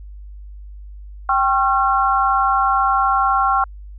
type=tone cluster; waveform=sine; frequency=783 / 1086 / 1364 Hz; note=G5 / C#6 / F6; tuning=-2 / -36 / -41 cents; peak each=-18 dBFS; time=1.29-3.64 s; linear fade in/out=2 ms; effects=added 50 Hz sine -33 dBFS peak until 3.98 s